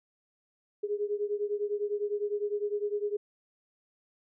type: beating tone pair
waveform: sine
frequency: 410 / 419.9 Hz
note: G#4 / G#4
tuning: -22 / +19 cents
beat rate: 9.9 Hz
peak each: -31 / -33 dBFS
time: 0.83-3.17 s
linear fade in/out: 10 ms
effects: none